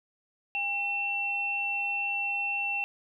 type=tone pair together; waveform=sine; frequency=803 / 2701 Hz; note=G5 / E7; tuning=+41 / +42 cents; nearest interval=octave + major sixth; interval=2101 cents; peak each=-36 / -28 dBFS; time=0.55-2.84 s; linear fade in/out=0 ms; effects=none